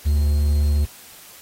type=tone with quantisation; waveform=triangle; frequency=73.42 Hz; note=D2; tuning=in tune; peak=-13 dBFS; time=0.05-0.86 s; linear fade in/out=20 ms; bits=7; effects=white hiss -44 dBFS RMS until 1.41 s + AAC 48 kbps